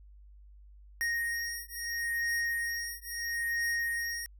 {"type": "beating tone pair", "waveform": "square", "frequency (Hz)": [1864.7, 1865.45], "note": ["A#6", "A#6"], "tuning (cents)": [0, 1], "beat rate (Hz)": 0.75, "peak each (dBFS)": [-35, -35], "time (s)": [1.01, 4.26], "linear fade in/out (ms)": 0, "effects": ["added 50 Hz sine -51 dBFS peak until 4.39 s"]}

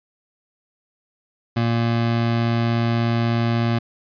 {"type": "tone", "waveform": "25% pulse", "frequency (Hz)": 116.54, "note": "A#2", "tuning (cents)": 0, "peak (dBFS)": -14, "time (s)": [1.56, 3.79], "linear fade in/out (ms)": 10, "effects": ["resampled to 11025 Hz"]}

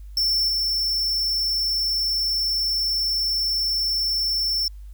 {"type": "tone with level steps", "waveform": "square", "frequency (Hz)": 5390, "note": "E8", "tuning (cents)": 38, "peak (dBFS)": [-19, -21], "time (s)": [0.17, 4.68], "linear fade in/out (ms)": 2, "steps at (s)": 0.48, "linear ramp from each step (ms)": 10, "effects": ["added 50 Hz sine -36 dBFS peak until 4.93 s", "white hiss -64 dBFS RMS until 4.93 s"]}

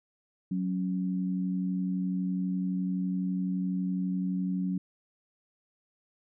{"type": "tone pair together", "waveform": "sine", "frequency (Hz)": [184.4, 276.3], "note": ["F#3", "C#4"], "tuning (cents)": [-6, -6], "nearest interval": "perfect fifth", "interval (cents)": 700, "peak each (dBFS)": [-28, -35], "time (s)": [0.51, 4.78], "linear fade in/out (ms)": 5, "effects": []}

